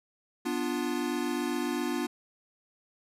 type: chord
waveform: square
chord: B diminished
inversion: none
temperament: equal with one note detuned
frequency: 246.1 / 293.7 / 349.2 Hz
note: B3 / D4 / F4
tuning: -6 / 0 / 0 cents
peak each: -34 dBFS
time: 0.45-2.07 s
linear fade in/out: 10 ms
effects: resampled to 32000 Hz